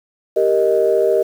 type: chord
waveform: sine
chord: Eb major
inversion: first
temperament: equal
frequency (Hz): 392 / 466.2 / 622.3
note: G4 / Bb4 / Eb5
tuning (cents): 0 / 0 / 0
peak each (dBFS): -16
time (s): 0.36-1.23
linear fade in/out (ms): 10
effects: tanh soft clip ceiling -3 dBFS + 7-bit